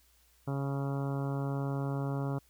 harmonic tone, 138.59 Hz, C#3, in tune, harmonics 1 / 2 / 3 / 4 / 5 / 6 / 7 / 8 / 9 / 10, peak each -32 / -38 / -42 / -44 / -46 / -48 / -49 / -50 / -51 / -52 dBFS, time 0.47-2.39 s, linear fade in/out 10 ms, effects added 60 Hz sine -67 dBFS peak until 2.49 s + white hiss -67 dBFS RMS until 2.49 s

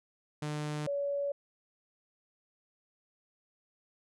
sawtooth / sine tone pair in turn, 150 / 566.3 Hz, D3 / C#5, +37 / +37 cents, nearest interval octave + major seventh, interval 2300 cents, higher second, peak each -30 / -30 dBFS, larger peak neither, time 0.42-0.87 / 0.87-1.32 s, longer neither, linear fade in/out 5 ms, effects resampled to 24000 Hz

